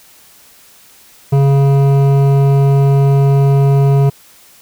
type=tone with hard clipping; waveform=sine; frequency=138.59 Hz; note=C#3; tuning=in tune; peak=-9 dBFS; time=1.32-4.1 s; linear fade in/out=10 ms; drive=12 dB; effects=white hiss -44 dBFS RMS until 4.61 s